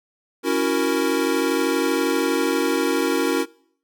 square chord, F# dominant seventh, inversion second, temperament equal, 277.2 / 329.6 / 370 / 466.2 Hz, C#4 / E4 / F#4 / A#4, 0 / 0 / 0 / 0 cents, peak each -25 dBFS, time 0.43-3.46 s, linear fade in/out 50 ms, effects noise-tail reverb RT60 0.6 s tail -23 dB re dry

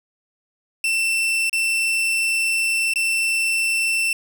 40% pulse tone with dropouts, 2683 Hz, E7, 30 cents sharp, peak -17 dBFS, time 0.84-4.13 s, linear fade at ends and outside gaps 2 ms, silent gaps 1.496-1.529 / 2.937-2.958 s, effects none

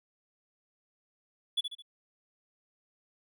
triangle tone with echo, 3428 Hz, A7, 46 cents flat, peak -24 dBFS, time 1.57-1.61 s, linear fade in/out 10 ms, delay 71 ms, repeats 3, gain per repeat -7 dB, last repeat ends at 1.823 s, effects none

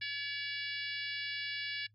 harmonic tone, 570 Hz, C#5, 48 cents sharp, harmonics 3 / 4 / 5 / 6 / 7 / 8 / 9, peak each -40 / -42 / -44 / -46 / -47 / -48 / -49 dBFS, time 0.01-1.87 s, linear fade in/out 10 ms, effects noise-tail reverb RT60 0.1 s tail -21 dB re dry + added 106 Hz sine -64 dBFS peak until 1.94 s

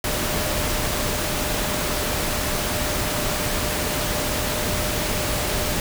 sine tone in noise, 602 Hz, D5, 43 cents sharp, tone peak -32 dBFS, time 0.04-5.8 s, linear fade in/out 2 ms, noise pink, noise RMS -24 dBFS, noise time 0.04-5.8 s, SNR -11 dB, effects none

